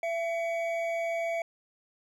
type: tone pair together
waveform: triangle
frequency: 671.6 / 2259 Hz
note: E5 / C#7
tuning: +32 / +32 cents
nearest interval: octave + major sixth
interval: 2100 cents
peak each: -27 / -35 dBFS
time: 0.03-1.42 s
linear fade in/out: 2 ms
effects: none